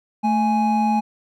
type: tone pair together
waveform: triangle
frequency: 220 / 832.1 Hz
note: A3 / G#5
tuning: 0 / +3 cents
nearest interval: octave + major seventh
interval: 2303 cents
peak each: -17 dBFS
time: 0.23-1.01 s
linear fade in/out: 20 ms
effects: none